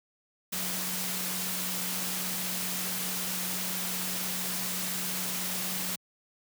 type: tone in noise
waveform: sine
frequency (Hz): 183.3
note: F#3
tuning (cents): -16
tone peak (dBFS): -40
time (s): 0.52-5.96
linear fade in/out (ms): 10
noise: white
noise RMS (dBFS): -33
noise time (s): 0.52-5.96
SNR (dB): -10
effects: high-pass 100 Hz 12 dB/octave